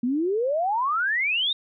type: exponential sweep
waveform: sine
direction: up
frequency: 232.9 to 3768 Hz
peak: -21 dBFS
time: 0.03-1.53 s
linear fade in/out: 5 ms
effects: none